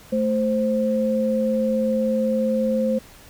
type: tone pair together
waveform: sine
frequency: 220 / 523.3 Hz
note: A3 / C5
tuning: 0 / 0 cents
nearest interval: octave + minor third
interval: 1500 cents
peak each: -21 dBFS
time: 0.12-2.99 s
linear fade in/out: 10 ms
effects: pink hiss -47 dBFS RMS until 3.29 s